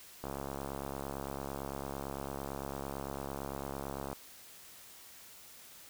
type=click train; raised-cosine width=1 ms; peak=-25 dBFS; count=269; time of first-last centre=0.24-4.13 s; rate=68.9 Hz; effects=white hiss -54 dBFS RMS until 5.89 s